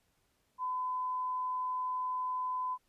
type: tone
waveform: sine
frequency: 1011 Hz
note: B5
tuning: 40 cents sharp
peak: -32 dBFS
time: 0.58-2.78 s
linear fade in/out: 50 ms
effects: pink hiss -75 dBFS RMS until 2.88 s + resampled to 32000 Hz